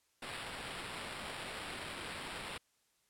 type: noise with sample-and-hold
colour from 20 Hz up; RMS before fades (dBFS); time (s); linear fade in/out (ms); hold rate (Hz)
blue; -44; 0.22-2.58; 5; 6300
effects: white hiss -75 dBFS RMS until 3.09 s + low-pass 11000 Hz 12 dB/octave